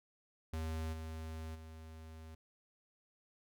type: tone with level steps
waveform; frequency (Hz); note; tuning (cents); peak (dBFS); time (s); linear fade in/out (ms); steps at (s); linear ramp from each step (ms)
square; 80; D#2; +49; -38 / -43 / -50; 0.53-2.35; 5; 0.92 / 1.54; 20
effects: none